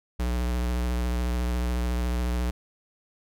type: tone with vibrato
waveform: square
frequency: 60.6 Hz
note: B1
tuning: 32 cents flat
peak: -25 dBFS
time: 0.19-2.51 s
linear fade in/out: 10 ms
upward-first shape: triangle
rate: 14 Hz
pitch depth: 46 cents each way
effects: none